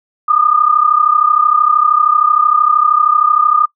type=tone pair together; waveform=sine; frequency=1200 / 1233 Hz; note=D6 / D#6; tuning=+37 / -16 cents; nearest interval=unison; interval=47 cents; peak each=-11 dBFS; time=0.28-3.66 s; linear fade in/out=10 ms; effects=noise-tail reverb RT60 0.1 s tail -22 dB re dry